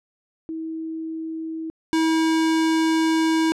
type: tone pair in turn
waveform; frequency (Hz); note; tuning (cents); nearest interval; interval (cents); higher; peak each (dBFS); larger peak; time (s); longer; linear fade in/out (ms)
sine / square; 321.9 / 321.9; E4 / E4; -41 / -41; unison; 0; neither; -27 / -18; second; 0.49-1.7 / 1.93-3.52; second; 0
effects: low-pass 8000 Hz 12 dB/octave